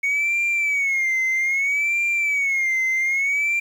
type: tone with vibrato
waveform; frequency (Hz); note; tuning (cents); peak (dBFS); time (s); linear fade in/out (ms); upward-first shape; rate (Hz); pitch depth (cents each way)
sine; 2217; C#7; 0; -16; 0.03-3.6; 10; sine; 0.62; 120
effects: tanh soft clip ceiling -17 dBFS + 8-bit